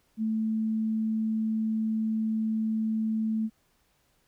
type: tone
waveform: sine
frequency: 220 Hz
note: A3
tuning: in tune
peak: -25 dBFS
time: 0.17-3.5 s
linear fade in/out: 50 ms
effects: pink hiss -69 dBFS RMS until 4.27 s